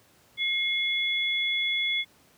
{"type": "tone pair together", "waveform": "sine", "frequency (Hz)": [2149, 3411], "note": ["C7", "G#7"], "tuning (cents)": [46, 46], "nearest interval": "minor sixth", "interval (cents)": 800, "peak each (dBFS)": -27, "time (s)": [0.37, 2.05], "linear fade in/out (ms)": 50, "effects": ["pink hiss -60 dBFS RMS until 2.37 s", "high-pass 80 Hz 12 dB/octave"]}